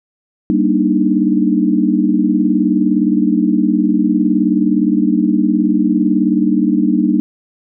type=chord; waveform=sine; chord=Eb major seventh; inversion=first; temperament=just; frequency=194.45 / 233.3 / 291.7 / 311.1 Hz; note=G3 / Bb3 / D4 / Eb4; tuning=-14 / +2 / -12 / 0 cents; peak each=-16 dBFS; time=0.5-7.2 s; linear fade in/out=0 ms; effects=none